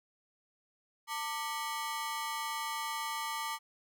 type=ring-modulated tone; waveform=sawtooth; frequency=1041 Hz; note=C6; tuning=9 cents flat; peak=-28 dBFS; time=1.07-3.59 s; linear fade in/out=50 ms; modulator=141 Hz; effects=none